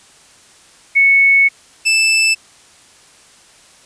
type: tone pair in turn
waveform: sine / sawtooth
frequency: 2210 / 2639 Hz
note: C#7 / E7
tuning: -6 / +1 cents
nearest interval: minor third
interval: 307 cents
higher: second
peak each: -7 / -7 dBFS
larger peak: neither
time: 0.95-1.49 / 1.85-2.35 s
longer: first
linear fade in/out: 20 ms
effects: white hiss -46 dBFS RMS until 3.85 s + resampled to 22050 Hz